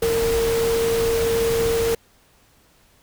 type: tone in noise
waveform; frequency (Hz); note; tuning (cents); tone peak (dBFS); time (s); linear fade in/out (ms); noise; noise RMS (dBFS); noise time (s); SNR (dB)
sine; 459.1; A#4; -26; -18; 0.02-1.95; 5; pink; -27; 0.02-1.95; +6
effects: pink hiss -57 dBFS RMS until 3.02 s